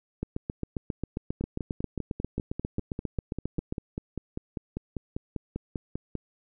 two click trains, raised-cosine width 3 ms, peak -19 / -17 dBFS, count 25 / 27, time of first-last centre 1.41-6.153 / 0.23-3.725 s, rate 5.06 / 7.44 Hz, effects none

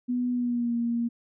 sine tone with pitch glide, 246.7 to 235 Hz, B3 to A#3, -2 to +14 cents, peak -24 dBFS, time 0.08-1.09 s, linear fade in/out 20 ms, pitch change -84 cents, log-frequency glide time 0.32-0.75 s, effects none

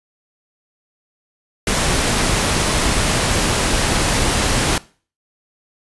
pink noise, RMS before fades -17 dBFS, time 1.67-4.78 s, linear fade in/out 2 ms, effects noise-tail reverb RT60 0.4 s tail -21 dB re dry + resampled to 24000 Hz

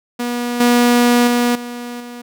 sawtooth tone with level steps, 241.6 Hz, B3, 38 cents flat, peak -15 / -6 / -9 / -22 / -26 dBFS, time 0.19-2.22 s, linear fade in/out 10 ms, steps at 0.6 / 1.27 / 1.55 / 2 s, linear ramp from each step 5 ms, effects none

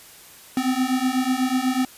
square beating tone pair, 252.9 / 261 Hz, B3 / C4, +41 / -4 cents, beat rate 8.1 Hz, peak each -24 / -23 dBFS, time 0.57-1.85 s, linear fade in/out 2 ms, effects white hiss -46 dBFS RMS until 1.97 s + resampled to 32000 Hz

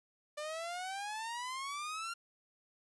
sawtooth exponential sweep, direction up, 590 to 1396.9 Hz, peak -35 dBFS, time 0.37-2.14 s, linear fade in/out 10 ms, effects resampled to 24000 Hz + 11-bit

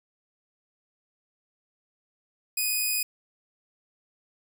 5% pulse tone, 2489 Hz, D#7, in tune, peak -15 dBFS, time 2.57-3.03 s, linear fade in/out 5 ms, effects none

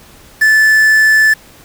triangle tone with quantisation, 1747 Hz, A6, 13 cents flat, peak -4 dBFS, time 0.41-1.34 s, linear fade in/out 10 ms, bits 4, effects pink hiss -41 dBFS RMS until 1.64 s

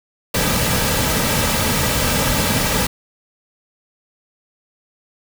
pink noise with comb filter, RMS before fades -18 dBFS, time 0.34-2.87 s, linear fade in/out 5 ms, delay 2.8 ms, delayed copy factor -0.55, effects none

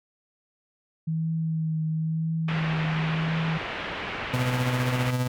sine tone with vibrato, 160 Hz, D#3, 49 cents sharp, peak -24 dBFS, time 1.07-3.58 s, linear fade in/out 10 ms, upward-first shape triangle, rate 0.98 Hz, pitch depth 26 cents each way
white low-pass noise, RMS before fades -33 dBFS, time 2.48-5.11 s, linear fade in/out 5 ms, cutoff 2700 Hz, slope 24 dB/octave
35% pulse tone with tremolo, 125.5 Hz, B2, 28 cents sharp, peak -20 dBFS, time 4.33-5.28 s, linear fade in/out 10 ms, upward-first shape sine, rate 15 Hz, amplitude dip 45%
effects none

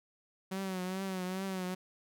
sawtooth tone with vibrato, 187.7 Hz, F#3, 25 cents sharp, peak -31 dBFS, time 0.51-1.75 s, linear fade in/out 10 ms, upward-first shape triangle, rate 2.4 Hz, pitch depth 66 cents each way, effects none

